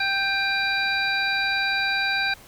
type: harmonic tone with a mistuned harmonic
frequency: 784 Hz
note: G5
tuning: in tune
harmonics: 1 / 2 / 3 / 5 / 6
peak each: -30 / -24 / -27 / -29 / -33 dBFS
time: 0-2.34 s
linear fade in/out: 5 ms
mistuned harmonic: 3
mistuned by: +34 cents
effects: pink hiss -48 dBFS RMS until 2.47 s